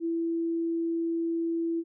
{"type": "tone", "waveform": "sine", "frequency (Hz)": 332.8, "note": "E4", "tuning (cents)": 17, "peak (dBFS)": -26, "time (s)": [0, 1.84], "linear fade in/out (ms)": 50, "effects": []}